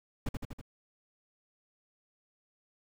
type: noise with echo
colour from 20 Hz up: brown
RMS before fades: -32 dBFS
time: 0.26-0.29 s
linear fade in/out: 5 ms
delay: 81 ms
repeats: 4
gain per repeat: -3 dB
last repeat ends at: 0.614 s
effects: none